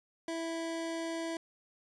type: tone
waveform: 25% pulse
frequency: 329.6 Hz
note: E4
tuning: in tune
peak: -31 dBFS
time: 0.28-1.37 s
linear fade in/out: 2 ms
effects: resampled to 22050 Hz